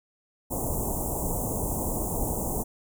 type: band-stop noise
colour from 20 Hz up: pink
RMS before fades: -29 dBFS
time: 0.5-2.64 s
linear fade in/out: 20 ms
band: 950 to 7100 Hz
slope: 48 dB/octave
effects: none